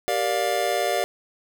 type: chord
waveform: square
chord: G minor seventh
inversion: none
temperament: just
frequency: 392 / 470.4 / 588 / 705.6 Hz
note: G4 / Bb4 / D5 / F5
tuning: 0 / +16 / +2 / +18 cents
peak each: -30 / -30 / -27 / -26 dBFS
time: 0.08-1.04 s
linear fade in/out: 0 ms
effects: none